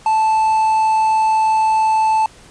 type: tone with quantisation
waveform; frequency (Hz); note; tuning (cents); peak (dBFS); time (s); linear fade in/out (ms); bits
triangle; 877; A5; -6; -10; 0.06-2.26; 2; 6
effects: pink hiss -44 dBFS RMS until 2.5 s + resampled to 22050 Hz